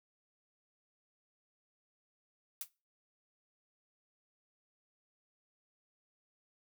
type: noise with exponential decay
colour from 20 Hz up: blue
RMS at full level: -35 dBFS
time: 2.61-2.69 s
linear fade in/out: 2 ms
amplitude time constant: 16 ms
effects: noise-tail reverb RT60 0.3 s tail -21 dB re dry

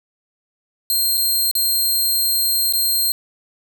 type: tone with dropouts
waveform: 10% pulse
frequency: 4190 Hz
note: C8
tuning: 2 cents sharp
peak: -9 dBFS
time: 0.9-3.12 s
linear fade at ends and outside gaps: 1 ms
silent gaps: 1.172-1.176 / 1.513-1.552 / 2.725-2.735 s
effects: none

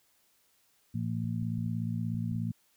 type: harmonic tone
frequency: 56.8 Hz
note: A#1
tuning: 44 cents flat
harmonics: 2 / 3 / 4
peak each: -33 / -35 / -36 dBFS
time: 0.94-2.52 s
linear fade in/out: 10 ms
type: clicks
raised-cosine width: 5 ms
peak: -36 dBFS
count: 7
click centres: 1.243 / 1.426 / 1.582 / 1.664 / 2.146 / 2.319 / 2.36 s
effects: white hiss -69 dBFS RMS until 2.76 s

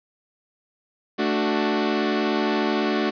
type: chord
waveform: sawtooth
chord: D major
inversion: second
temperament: equal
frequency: 220 / 293.7 / 370 Hz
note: A3 / D4 / F#4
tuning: 0 / 0 / 0 cents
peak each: -21 dBFS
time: 1.18-3.11 s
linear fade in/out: 20 ms
effects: resampled to 11025 Hz + 8-bit

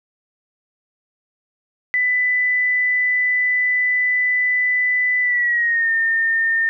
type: tone with pitch glide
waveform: sine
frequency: 1994 to 1818 Hz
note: B6 to A#6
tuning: +16 to -44 cents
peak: -15 dBFS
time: 1.94-6.69 s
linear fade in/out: 0 ms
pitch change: -160 cents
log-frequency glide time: 5.21-5.91 s
effects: none

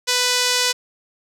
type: tone with band-pass filter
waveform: sawtooth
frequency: 496.1 Hz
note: B4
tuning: 8 cents sharp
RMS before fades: -19 dBFS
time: 0.07-0.73 s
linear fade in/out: 20 ms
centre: 5200 Hz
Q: 1.1
effects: none

